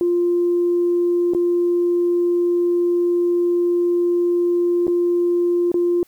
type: tone with dropouts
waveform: sine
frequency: 349.2 Hz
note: F4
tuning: in tune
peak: -14 dBFS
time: 0.01-6.03 s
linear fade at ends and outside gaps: 1 ms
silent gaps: 1.336-1.348 / 4.869-4.879 / 5.717-5.742 s
effects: tanh soft clip ceiling -10 dBFS + white hiss -57 dBFS RMS until 6.07 s